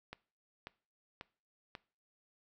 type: click train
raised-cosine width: 0.3 ms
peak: -28 dBFS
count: 4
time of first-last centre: 0.13-1.752 s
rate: 1.85 Hz
effects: noise-tail reverb RT60 0.4 s tail -21 dB re dry